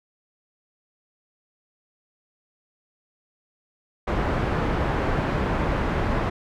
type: low-pass noise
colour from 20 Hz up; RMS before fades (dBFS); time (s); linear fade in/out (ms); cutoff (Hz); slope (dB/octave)
pink; -24; 4.07-6.3; 10; 1500; 12
effects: none